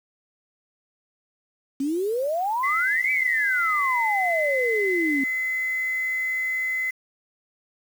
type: exponential two-way sweep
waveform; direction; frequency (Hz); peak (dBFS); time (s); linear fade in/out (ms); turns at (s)
sine; up then down; 264.6 to 2332 to 264.6; -22; 1.8-5.24; 5; 3.11
type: tone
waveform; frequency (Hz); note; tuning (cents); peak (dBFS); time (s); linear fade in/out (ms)
sine; 2036; C7; -48; -23; 2.63-6.91; 10
effects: 7-bit

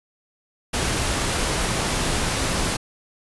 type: noise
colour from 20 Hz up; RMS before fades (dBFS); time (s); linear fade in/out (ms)
pink; -23; 0.73-2.77; 10
effects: resampled to 24000 Hz

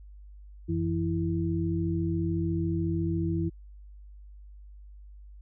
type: tone cluster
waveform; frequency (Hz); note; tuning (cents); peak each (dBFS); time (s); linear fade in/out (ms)
sine; 91.5 / 165.5 / 329.9; F#2 / E3 / E4; -19 / +7 / +1; -30; 0.68-3.5; 20
effects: added 50 Hz sine -45 dBFS peak until 5.41 s

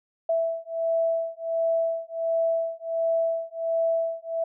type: beating tone pair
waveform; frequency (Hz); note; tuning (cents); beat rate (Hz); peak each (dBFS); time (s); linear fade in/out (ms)
sine; 659.3 / 660.7; E5 / E5; 0 / +4; 1.4; -26; 0.29-4.44; 5
effects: none

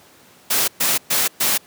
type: noise bursts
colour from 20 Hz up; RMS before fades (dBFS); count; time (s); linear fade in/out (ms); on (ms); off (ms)
white; -18; 4; 0.5-1.58; 10; 180; 120
effects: pink hiss -49 dBFS RMS until 1.66 s + high-pass 150 Hz 12 dB/octave

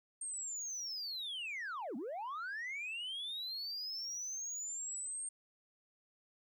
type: linear two-way sweep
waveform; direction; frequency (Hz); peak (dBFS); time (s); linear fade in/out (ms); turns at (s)
sine; down then up; 8670 to 208 to 8670; -37; 0.21-5.29; 5; 1.96
effects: tanh soft clip ceiling -38 dBFS + 13-bit

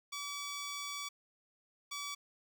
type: tone bursts at uneven times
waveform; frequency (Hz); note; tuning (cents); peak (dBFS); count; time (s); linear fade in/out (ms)
10% pulse; 1145; D6; -44; -31; 2; 0.12-1.09 / 1.91-2.15; 10
effects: none

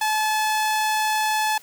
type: tone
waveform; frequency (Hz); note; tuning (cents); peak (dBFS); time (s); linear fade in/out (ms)
sawtooth; 862; A5; -36; -16; 0.01-1.58; 5
effects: white hiss -49 dBFS RMS until 1.62 s

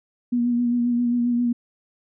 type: tone with vibrato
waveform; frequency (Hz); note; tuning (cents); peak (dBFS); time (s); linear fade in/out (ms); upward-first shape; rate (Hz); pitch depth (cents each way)
sine; 240.7; B3; -44; -18; 0.32-1.53; 10; sine; 7.5; 26
effects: none

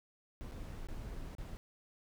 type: noise with dropouts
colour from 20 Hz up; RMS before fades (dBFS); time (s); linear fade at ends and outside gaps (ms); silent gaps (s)
brown; -44; 0.41-1.57; 0; 0.512-0.519 / 0.87-0.886 / 1.351-1.383
effects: none

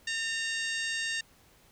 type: harmonic tone with a mistuned harmonic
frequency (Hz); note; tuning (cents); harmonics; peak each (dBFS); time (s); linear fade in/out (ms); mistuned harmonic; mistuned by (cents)
926; A#5; -12; 2 / 3 / 4 / 5 / 6 / 7 / 8 / 9; -33 / -37 / -39 / -41 / -43 / -44 / -45 / -46; 0.07-1.21; 5; 2; -39
effects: pink hiss -61 dBFS RMS until 1.71 s

